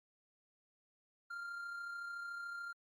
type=tone with amplitude modulation; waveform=triangle; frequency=1394 Hz; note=F6; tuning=4 cents flat; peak=-39 dBFS; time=1.3-2.73 s; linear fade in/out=10 ms; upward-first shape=sine; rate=33.7 Hz; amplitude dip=35%; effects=Opus 48 kbps